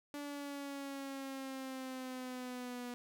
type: exponential sweep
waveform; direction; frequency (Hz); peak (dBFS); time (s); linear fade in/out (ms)
sawtooth; down; 290 to 243.6; -38; 0.14-2.94; 0
effects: none